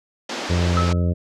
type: band-pass noise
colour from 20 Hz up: pink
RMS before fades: -29 dBFS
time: 0.29-0.93 s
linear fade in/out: 5 ms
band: 250 to 6100 Hz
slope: 24 dB/octave
type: harmonic tone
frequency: 87.3 Hz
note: F2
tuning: in tune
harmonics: 1 / 2 / 3 / 4 / 5 / 6 / 7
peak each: -18 / -23 / -31 / -34 / -34 / -35 / -34 dBFS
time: 0.49-1.14 s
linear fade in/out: 20 ms
type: tone with exponential decay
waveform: sine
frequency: 1296 Hz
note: E6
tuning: 30 cents flat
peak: -17 dBFS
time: 0.77-1.1 s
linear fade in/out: 1 ms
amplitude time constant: 70 ms
effects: none

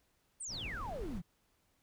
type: exponential sweep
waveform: sine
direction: down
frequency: 9250 to 155.56 Hz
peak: -40 dBFS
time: 0.4-1.22 s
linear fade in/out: 10 ms
type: noise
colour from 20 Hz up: brown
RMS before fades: -44 dBFS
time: 0.48-1.22 s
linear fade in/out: 50 ms
effects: pink hiss -75 dBFS RMS until 1.82 s

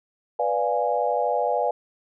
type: chord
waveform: sine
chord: B diminished seventh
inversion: none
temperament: equal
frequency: 493.9 / 587.3 / 698.5 / 830.6 Hz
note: B4 / D5 / F5 / Ab5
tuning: 0 / 0 / 0 / 0 cents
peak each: -26 dBFS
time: 0.39-1.71 s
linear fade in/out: 5 ms
effects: none

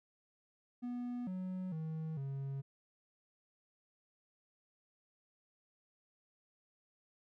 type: tone with pitch steps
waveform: triangle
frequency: 244.3 / 185.1 / 158.9 / 137 Hz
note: B3 / F#3 / D#3 / C#3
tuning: -19 / +1 / +37 / -20 cents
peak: -36 dBFS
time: 0.82-2.62 s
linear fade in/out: 20 ms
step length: 450 ms
effects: none

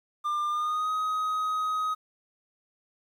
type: tone with pitch glide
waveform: triangle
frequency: 1197 to 1259.4 Hz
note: D6 to D#6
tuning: +33 to +21 cents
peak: -24 dBFS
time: 0.24-1.95 s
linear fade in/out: 20 ms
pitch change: +88 cents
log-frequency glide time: 0.48-0.91 s
effects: 10-bit

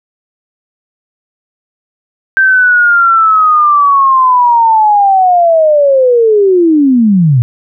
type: linear sweep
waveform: sine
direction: down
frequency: 1568 to 114.1 Hz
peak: -4 dBFS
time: 2.37-7.42 s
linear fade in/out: 0 ms
effects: none

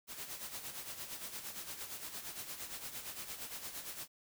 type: noise with tremolo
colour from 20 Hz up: white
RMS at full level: -43 dBFS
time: 0.07-4.08 s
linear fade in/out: 50 ms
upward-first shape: sine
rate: 8.7 Hz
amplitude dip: 60%
effects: none

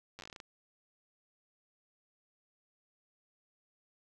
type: slowing click train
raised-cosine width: 0.2 ms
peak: -30 dBFS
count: 11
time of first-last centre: 0.19-0.402 s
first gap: 9 ms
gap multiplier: 1.18
effects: none

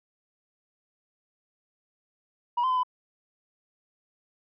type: tone with pitch steps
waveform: sine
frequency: 962 / 1032 / 1017 / 1004 Hz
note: B5 / C6 / C6 / B5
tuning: -46 / -24 / -50 / +28 cents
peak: -20 dBFS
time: 2.57-2.834 s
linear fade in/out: 10 ms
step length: 66 ms
effects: tanh soft clip ceiling -21 dBFS

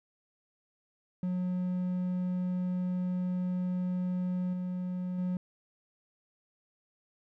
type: tone with level steps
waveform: triangle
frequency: 181.3 Hz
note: F#3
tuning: 35 cents flat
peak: -27 / -30 / -27 dBFS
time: 1.23-5.37 s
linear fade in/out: 2 ms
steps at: 4.53 / 5.18 s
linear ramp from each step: 5 ms
effects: none

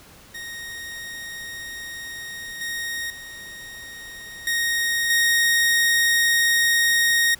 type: tone with level steps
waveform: sawtooth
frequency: 1864.7 Hz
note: A#6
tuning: in tune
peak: -29 / -23 / -33 / -17 / -13 dBFS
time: 0.34-7.35 s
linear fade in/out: 10 ms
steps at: 2.61 / 3.1 / 4.47 / 5.1 s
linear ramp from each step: 2 ms
effects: pink hiss -48 dBFS RMS until 7.39 s

